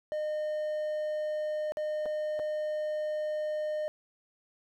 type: tone with dropouts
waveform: triangle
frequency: 610 Hz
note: D#5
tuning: 34 cents flat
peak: -28 dBFS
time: 0.12-3.88 s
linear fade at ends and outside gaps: 0 ms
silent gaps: 1.721-1.771 / 2.057-2.061 / 2.392-2.397 s
effects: none